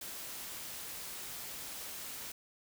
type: noise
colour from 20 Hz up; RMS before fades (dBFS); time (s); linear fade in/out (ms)
white; -44; 0.01-2.32; 5
effects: none